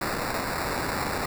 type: noise with sample-and-hold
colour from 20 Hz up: blue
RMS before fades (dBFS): -29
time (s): 0.01-1.26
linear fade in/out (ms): 5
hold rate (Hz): 3150
effects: none